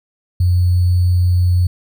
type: tone with sample-and-hold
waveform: sine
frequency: 89.4 Hz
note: F2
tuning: 41 cents sharp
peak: -10 dBFS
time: 0.4-1.67 s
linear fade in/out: 5 ms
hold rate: 4410 Hz
effects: none